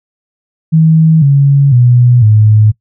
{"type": "tone with pitch steps", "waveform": "sine", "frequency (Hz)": [160, 140.09, 122.67, 107.41], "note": ["D#3", "C#3", "B2", "A2"], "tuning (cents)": [49, 19, -11, -41], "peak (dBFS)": -3, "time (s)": [0.72, 2.72], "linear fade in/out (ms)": 20, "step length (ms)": 500, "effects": ["noise-tail reverb RT60 0.1 s tail -20 dB re dry"]}